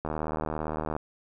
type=click train; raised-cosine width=1 ms; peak=-17 dBFS; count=72; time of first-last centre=0.05-0.965 s; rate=77.6 Hz; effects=none